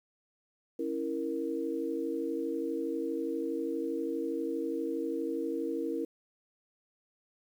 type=chord; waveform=sine; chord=A# diminished; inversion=first; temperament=equal; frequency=277.2 / 329.6 / 466.2 Hz; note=C#4 / E4 / A#4; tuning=0 / 0 / 0 cents; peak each=-37 / -34 / -35 dBFS; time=0.79-6.05 s; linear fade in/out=5 ms; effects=10-bit